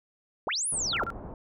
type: linear two-way sweep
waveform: sine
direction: up then down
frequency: 236.9 to 10630 to 236.9 Hz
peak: -27 dBFS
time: 0.47-1.04 s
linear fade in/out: 0 ms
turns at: 0.69 s
type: low-pass noise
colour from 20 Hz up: pink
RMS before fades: -41 dBFS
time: 0.72-1.34 s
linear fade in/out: 2 ms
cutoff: 1000 Hz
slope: 24 dB/octave
type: tone bursts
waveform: sine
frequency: 1375 Hz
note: F6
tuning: 27 cents flat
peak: -30 dBFS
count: 3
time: 0.93-1.103 s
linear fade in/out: 0 ms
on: 37 ms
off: 31 ms
effects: none